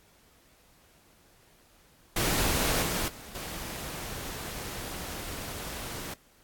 pink noise with level steps, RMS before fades -27 / -30 / -46 / -38 dBFS, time 2.16-6.14 s, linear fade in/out 5 ms, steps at 2.82 / 3.08 / 3.35 s, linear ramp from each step 2 ms, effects pink hiss -61 dBFS RMS until 6.43 s + AAC 64 kbps

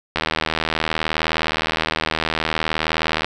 click train, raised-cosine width 0.3 ms, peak -3 dBFS, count 246, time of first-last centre 0.16-3.246 s, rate 79.4 Hz, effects none

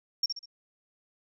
sine tone with echo, 5520 Hz, F8, 21 cents flat, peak -21 dBFS, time 0.23-0.26 s, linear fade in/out 5 ms, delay 66 ms, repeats 3, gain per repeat -8 dB, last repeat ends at 0.458 s, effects tanh soft clip ceiling -20 dBFS

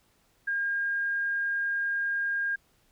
sine tone, 1615 Hz, G#6, 49 cents flat, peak -26 dBFS, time 0.47-2.56 s, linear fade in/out 10 ms, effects pink hiss -67 dBFS RMS until 2.91 s

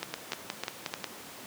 two click trains, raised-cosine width 0.2 ms, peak -14 / -14 dBFS, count 6 / 4, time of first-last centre 0.14-1.043 / 0.03-0.939 s, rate 5.54 / 3.3 Hz, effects pink hiss -45 dBFS RMS until 1.46 s + high-pass 200 Hz 12 dB/octave

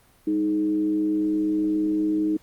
sine tone with frequency modulation, 311.9 Hz, D#4, 4 cents sharp, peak -20 dBFS, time 0.27-2.37 s, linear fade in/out 5 ms, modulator 112 Hz, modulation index 0.4, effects pink hiss -58 dBFS RMS until 2.42 s + Opus 32 kbps

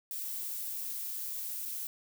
violet noise with dropouts, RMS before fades -38 dBFS, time 0.11-1.87 s, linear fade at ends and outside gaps 1 ms, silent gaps 1.653-1.657 s, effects none

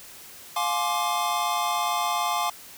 square chord, D half-diminished seventh, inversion first, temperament just, 704.8 / 845.8 / 1057.2 / 1174.7 Hz, F5 / Ab5 / C6 / D6, +16 / +31 / +18 / 0 cents, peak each -30 dBFS, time 0.56-2.5 s, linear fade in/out 5 ms, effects white hiss -45 dBFS RMS until 2.77 s

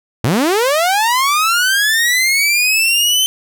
sawtooth linear sweep, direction up, 99.5 to 3091 Hz, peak -8 dBFS, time 0.24-3.26 s, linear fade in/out 0 ms, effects none

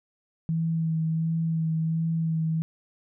sine tone with vibrato, 162.1 Hz, E3, 29 cents flat, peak -23 dBFS, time 0.49-2.62 s, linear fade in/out 0 ms, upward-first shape sine, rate 1.4 Hz, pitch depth 19 cents each way, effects none

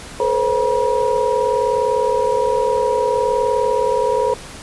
sine tone cluster, 431.3 / 492.5 / 532 / 960 Hz, A4 / B4 / C5 / B5, -35 / -5 / +29 / -49 cents, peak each -20 dBFS, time 0.2-4.34 s, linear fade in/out 2 ms, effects pink hiss -35 dBFS RMS until 4.62 s + resampled to 24000 Hz

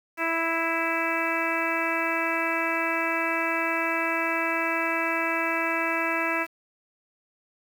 harmonic tone with a mistuned harmonic, 329.6 Hz, E4, in tune, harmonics 1 / 2 / 3 / 4 / 5 / 6 / 7 / 8, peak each -32 / -32 / -32 / -32 / -32 / -32 / -32 / -32 dBFS, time 0.17-6.47 s, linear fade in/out 50 ms, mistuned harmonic 6, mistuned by +15 cents, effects 8-bit

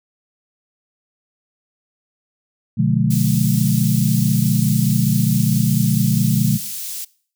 sine chord, B diminished seventh, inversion none, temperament just, 123.47 / 148.16 / 177.8 / 213.4 Hz, B2 / D3 / F3 / Ab3, 0 / +16 / +31 / +47 cents, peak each -19 dBFS, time 2.77-6.58 s, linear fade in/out 20 ms
white high-pass noise, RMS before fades -28 dBFS, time 3.1-7.05 s, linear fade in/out 10 ms, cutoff 4500 Hz, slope 12 dB/octave
effects noise-tail reverb RT60 0.5 s tail -22 dB re dry

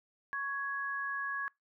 sine tone pair together, 1112 / 1668.2 Hz, C#6 / G#6, +5 / +7 cents, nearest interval perfect fifth, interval 702 cents, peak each -38 / -35 dBFS, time 0.33-1.48 s, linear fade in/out 0 ms, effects noise-tail reverb RT60 0.2 s tail -26 dB re dry

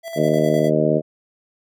square tone with tremolo, 664 Hz, E5, 12 cents sharp, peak -27 dBFS, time 0.03-0.71 s, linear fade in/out 50 ms, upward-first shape square, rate 9.8 Hz, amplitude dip 45%
harmonic tone, 76.9 Hz, D#2, 20 cents flat, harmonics 2 / 3 / 4 / 5 / 6 / 7 / 8, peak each -22 / -23 / -23 / -23 / -23 / -25 / -20 dBFS, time 0.15-1.02 s, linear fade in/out 50 ms
effects none

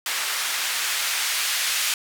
blue noise with band-pass filter sweep, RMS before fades -25 dBFS, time 0.06-1.94 s, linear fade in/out 2 ms, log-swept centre 1400 to 2200 Hz, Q 0.81, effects none

